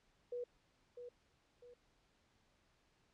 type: tone with echo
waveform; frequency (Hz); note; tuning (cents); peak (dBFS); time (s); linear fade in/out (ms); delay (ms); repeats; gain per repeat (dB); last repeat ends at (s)
sine; 487; B4; -24; -40; 0.32-0.44; 5; 650; 2; -8; 1.74
effects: pink hiss -75 dBFS RMS until 3.13 s + low-pass 6000 Hz 12 dB/octave